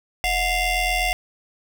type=ring-modulated tone; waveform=25% pulse; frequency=683 Hz; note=F5; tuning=39 cents flat; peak=-13 dBFS; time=0.24-1.13 s; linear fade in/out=0 ms; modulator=1410 Hz; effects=none